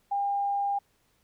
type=tone; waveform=sine; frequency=803 Hz; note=G5; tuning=41 cents sharp; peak=-25 dBFS; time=0.11-0.79 s; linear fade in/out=10 ms; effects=pink hiss -69 dBFS RMS until 1.23 s